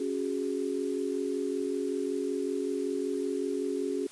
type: chord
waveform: sine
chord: C# suspended fourth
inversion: none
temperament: equal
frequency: 277.2 / 370 / 415.3 Hz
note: C#4 / F#4 / G#4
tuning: 0 / 0 / 0 cents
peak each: -33 dBFS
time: 0-4.07 s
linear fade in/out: 5 ms
effects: white hiss -51 dBFS RMS until 4.11 s + resampled to 24000 Hz